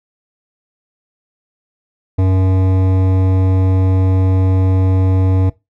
triangle tone with hard clipping, 94 Hz, F#2, 28 cents sharp, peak -12 dBFS, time 2.18-5.5 s, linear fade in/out 10 ms, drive 18 dB, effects noise-tail reverb RT60 0.2 s tail -19 dB re dry

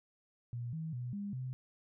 sine tone with pitch steps, 119.9 / 160.3 / 123.2 / 202.2 / 128.6 Hz, A#2 / E3 / B2 / G#3 / C3, +49 / -48 / -4 / -46 / -30 cents, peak -37 dBFS, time 0.53-1.53 s, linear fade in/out 0 ms, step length 200 ms, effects none

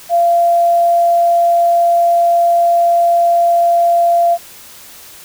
sine tone, 687 Hz, F5, 29 cents flat, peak -8 dBFS, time 0.09-4.38 s, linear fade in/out 50 ms, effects white hiss -37 dBFS RMS until 5.24 s

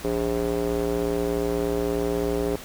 square tone with band-pass filter, 58.27 Hz, A#1, in tune, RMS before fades -25 dBFS, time 0.04-2.56 s, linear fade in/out 5 ms, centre 430 Hz, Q 2.8, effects pink hiss -40 dBFS RMS until 2.64 s

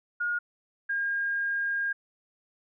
sine tone pair in turn, 1431 / 1616.8 Hz, F6 / G#6, +42 / -47 cents, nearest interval major second, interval 211 cents, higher second, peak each -26 dBFS, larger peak neither, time 0.2-0.39 / 0.89-1.93 s, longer second, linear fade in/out 10 ms, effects none

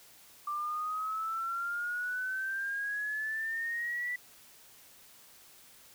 sine exponential sweep, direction up, 1177 to 1975.5 Hz, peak -32 dBFS, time 0.47-4.16 s, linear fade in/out 5 ms, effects white hiss -57 dBFS RMS until 5.94 s

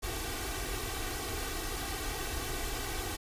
pink noise with comb filter, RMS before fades -36 dBFS, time 0.02-3.17 s, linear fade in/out 20 ms, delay 2.6 ms, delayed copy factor +0.85, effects resampled to 32000 Hz

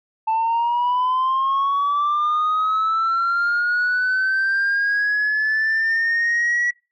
sine linear sweep, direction up, 880 to 1937 Hz, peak -15 dBFS, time 0.27-6.71 s, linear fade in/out 10 ms, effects noise-tail reverb RT60 0.3 s tail -25 dB re dry + tanh soft clip ceiling -15 dBFS

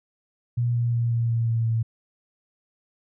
sine tone with pitch steps, 120 / 118.9 / 117.8 / 116.72 / 115.64 / 114.58 / 113.53 Hz, B2 / A#2 / A#2 / A#2 / A#2 / A#2 / A#2, -49 / +35 / +19 / +3 / -13 / -29 / -45 cents, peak -20 dBFS, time 0.57-1.83 s, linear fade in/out 10 ms, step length 180 ms, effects none

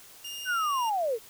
sawtooth tone, 2824 Hz, F7, 19 cents sharp, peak -33 dBFS, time 0.24-0.9 s, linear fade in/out 10 ms
sine linear sweep, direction down, 1540 to 415.3 Hz, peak -25 dBFS, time 0.45-1.19 s, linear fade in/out 50 ms
effects white hiss -51 dBFS RMS until 1.29 s

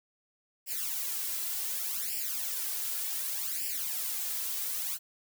blue noise with flanger, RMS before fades -34 dBFS, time 0.66-4.99 s, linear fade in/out 50 ms, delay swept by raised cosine 0.39 to 2.99 ms, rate 0.67 Hz, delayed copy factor +0.95, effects none

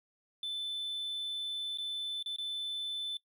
triangle tone with dropouts, 3520 Hz, A7, in tune, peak -32 dBFS, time 0.43-3.17 s, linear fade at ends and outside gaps 2 ms, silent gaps 1.774-1.784 / 2.227-2.26 / 2.362-2.384 s, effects noise-tail reverb RT60 0.1 s tail -22 dB re dry + tanh soft clip ceiling -29 dBFS

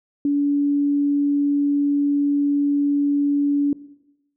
sine tone, 286.2 Hz, D4, 45 cents flat, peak -16 dBFS, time 0.25-3.73 s, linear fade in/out 2 ms, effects noise-tail reverb RT60 0.9 s tail -18 dB re dry

